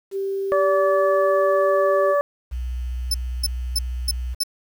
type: tone with pitch glide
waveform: sine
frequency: 390.7 to 393 Hz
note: G4 to G4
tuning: -6 to +4 cents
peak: -22 dBFS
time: 0.11-2.15 s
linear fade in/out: 50 ms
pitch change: +10 cents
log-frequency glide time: 0.29-1.99 s
type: harmonic tone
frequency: 576 Hz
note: D5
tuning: 34 cents flat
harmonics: 1 / 2 / 3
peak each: -17 / -23 / -31 dBFS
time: 0.52-2.21 s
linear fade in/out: 0 ms
type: tone with vibrato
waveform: sine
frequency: 61.74 Hz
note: B1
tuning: in tune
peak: -24 dBFS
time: 2.51-4.35 s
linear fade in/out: 20 ms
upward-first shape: sine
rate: 15 Hz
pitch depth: 17 cents each way
type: tone bursts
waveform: sawtooth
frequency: 5274 Hz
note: E8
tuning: in tune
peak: -16 dBFS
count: 5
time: 3.11-4.435 s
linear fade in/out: 5 ms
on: 33 ms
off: 290 ms
effects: 8-bit